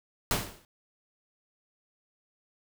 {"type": "noise with exponential decay", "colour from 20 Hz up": "pink", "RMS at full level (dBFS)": -24, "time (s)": [0.31, 0.65], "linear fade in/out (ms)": 1, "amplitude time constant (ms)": 73, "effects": []}